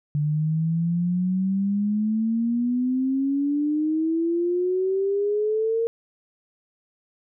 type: exponential sweep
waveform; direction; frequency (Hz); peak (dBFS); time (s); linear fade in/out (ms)
sine; up; 146.4 to 462.9; -20; 0.15-5.87; 0
effects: none